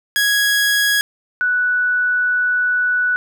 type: tone pair in turn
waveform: sawtooth / sine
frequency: 1661.2 / 1480 Hz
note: G#6 / F#6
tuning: 0 / 0 cents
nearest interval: major second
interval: 200 cents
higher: first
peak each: -10 / -14 dBFS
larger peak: first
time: 0.16-1.01 / 1.41-3.16 s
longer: second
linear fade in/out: 0 ms
effects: none